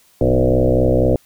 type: tone with frequency modulation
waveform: sine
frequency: 303.6 Hz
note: D#4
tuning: 42 cents flat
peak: -11 dBFS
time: 0.21-1.16 s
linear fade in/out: 2 ms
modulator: 64.2 Hz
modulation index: 4.6
effects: white hiss -54 dBFS RMS until 1.25 s